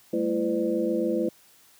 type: tone cluster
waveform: sine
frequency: 197.4 / 224.2 / 337 / 507 / 596 Hz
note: G3 / A3 / E4 / B4 / D5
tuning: +12 / +33 / +38 / +45 / +25 cents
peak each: -34 / -30 / -26 / -28 / -35 dBFS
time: 0.13-1.29 s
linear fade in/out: 5 ms
effects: white hiss -57 dBFS RMS until 1.79 s + high-pass 60 Hz 12 dB/octave